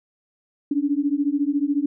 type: beating tone pair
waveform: sine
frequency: 280 / 294 Hz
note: C#4 / D4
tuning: +18 / +2 cents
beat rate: 14 Hz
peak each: -22 dBFS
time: 0.71-1.86 s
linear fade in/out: 5 ms
effects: none